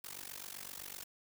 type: noise with amplitude modulation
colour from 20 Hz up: white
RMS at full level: -43 dBFS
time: 0.04-1.04 s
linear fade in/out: 5 ms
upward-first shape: sine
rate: 47.8 Hz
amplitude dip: 95%
effects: none